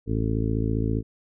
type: harmonic tone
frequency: 55 Hz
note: A1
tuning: in tune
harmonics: 1 / 2 / 3 / 4 / 5 / 6 / 7 / 8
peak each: -28 / -26 / -33 / -31 / -30 / -36 / -36 / -34 dBFS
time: 0.06-1.03 s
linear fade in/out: 50 ms
effects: none